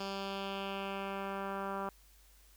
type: tone with low-pass filter sweep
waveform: 10% pulse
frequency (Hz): 196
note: G3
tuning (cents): 0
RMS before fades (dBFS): -39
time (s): 0-1.89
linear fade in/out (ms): 2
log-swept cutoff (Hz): 4800 to 1300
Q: 2.1
effects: added 50 Hz sine -61 dBFS peak until 2.56 s + white hiss -65 dBFS RMS until 2.56 s